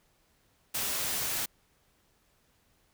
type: noise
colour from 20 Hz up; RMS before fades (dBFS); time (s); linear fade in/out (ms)
white; -32; 0.74-1.46; 10
effects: pink hiss -69 dBFS RMS until 2.93 s